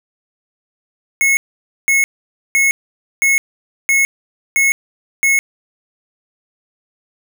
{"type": "tone bursts", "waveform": "square", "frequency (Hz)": 2182, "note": "C#7", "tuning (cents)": -28, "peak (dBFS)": -11, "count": 7, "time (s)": [1.21, 5.39], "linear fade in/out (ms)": 0, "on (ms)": 160, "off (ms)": 510, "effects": []}